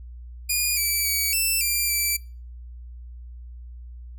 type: tone with pitch steps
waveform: 5% pulse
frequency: 2439 / 2313 / 2271 / 2664 / 2375 / 2329 Hz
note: D#7 / D7 / C#7 / E7 / D7 / D7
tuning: -35 / -27 / +41 / +18 / +19 / -15 cents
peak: -12 dBFS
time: 0.49-2.17 s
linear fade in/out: 10 ms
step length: 280 ms
effects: noise-tail reverb RT60 0.4 s tail -25 dB re dry + added 60 Hz sine -37 dBFS peak until 4.18 s